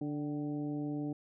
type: harmonic tone with a mistuned harmonic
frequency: 146.83 Hz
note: D3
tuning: in tune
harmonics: 1 / 2 / 3 / 4 / 5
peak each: -40 / -35 / -47 / -50 / -51 dBFS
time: 0.01-1.13 s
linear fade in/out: 5 ms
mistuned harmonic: 5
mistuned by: +61 cents
effects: none